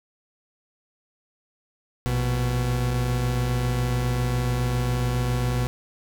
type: tone pair together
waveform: 40% pulse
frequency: 58.09 / 123.47 Hz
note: A#1 / B2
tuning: -5 / 0 cents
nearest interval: octave + minor second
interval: 1305 cents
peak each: -27 / -22 dBFS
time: 2.06-5.67 s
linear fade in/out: 0 ms
effects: none